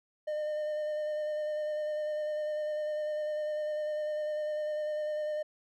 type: tone with vibrato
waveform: triangle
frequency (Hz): 606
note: D#5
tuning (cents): -46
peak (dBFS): -29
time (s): 0.27-5.43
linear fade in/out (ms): 10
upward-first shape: square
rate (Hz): 10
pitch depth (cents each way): 12
effects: none